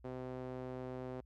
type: tone with band-pass filter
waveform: sawtooth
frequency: 127.9 Hz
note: C3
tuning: 39 cents flat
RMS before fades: -44 dBFS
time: 0.04-1.21 s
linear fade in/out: 10 ms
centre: 460 Hz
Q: 1.1
effects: added 60 Hz sine -59 dBFS peak until 1.25 s